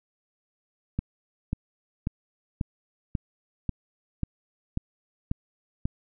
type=click train; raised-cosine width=5 ms; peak=-14 dBFS; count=10; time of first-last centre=0.99-5.855 s; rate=1.85 Hz; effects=none